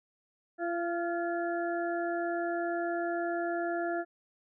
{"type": "harmonic tone with a mistuned harmonic", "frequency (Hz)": 342.1, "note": "F4", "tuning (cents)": -36, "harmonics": [1, 2, 4, 5], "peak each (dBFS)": [-33, -33, -40, -41], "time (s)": [0.58, 4.05], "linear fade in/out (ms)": 50, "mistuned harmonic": 4, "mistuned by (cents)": 31, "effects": []}